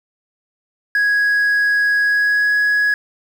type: tone with pitch glide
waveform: sine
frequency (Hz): 1661.2 to 1673.7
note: G#6 to G#6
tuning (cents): 0 to +13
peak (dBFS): -10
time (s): 0.95-2.94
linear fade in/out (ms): 2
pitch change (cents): +13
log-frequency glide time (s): 2.03-2.54
effects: tanh soft clip ceiling -12 dBFS + 7-bit